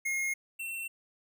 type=tone pair in turn; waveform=square; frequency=2148 / 2706 Hz; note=C7 / E7; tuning=+45 / +45 cents; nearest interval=major third; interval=400 cents; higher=second; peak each=-30 / -36 dBFS; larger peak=first; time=0.05-0.34 / 0.59-0.88 s; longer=neither; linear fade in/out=10 ms; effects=none